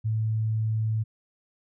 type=tone; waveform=sine; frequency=110 Hz; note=A2; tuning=in tune; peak=-23 dBFS; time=0.04-1.04 s; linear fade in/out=20 ms; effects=none